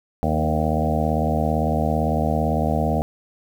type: harmonic tone with a mistuned harmonic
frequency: 77.78 Hz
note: D#2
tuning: in tune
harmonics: 1 / 2 / 3 / 4 / 6 / 7 / 8 / 9 / 10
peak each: -24 / -25 / -25 / -31 / -30 / -29 / -29 / -27 / -29 dBFS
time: 0.23-3.02 s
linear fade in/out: 0 ms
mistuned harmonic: 3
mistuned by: -18 cents
effects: 8-bit